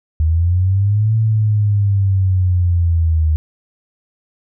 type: linear two-way sweep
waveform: sine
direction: up then down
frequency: 77 to 111.7 to 77 Hz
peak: -11 dBFS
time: 0.2-3.36 s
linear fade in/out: 0 ms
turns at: 1.16 s
effects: none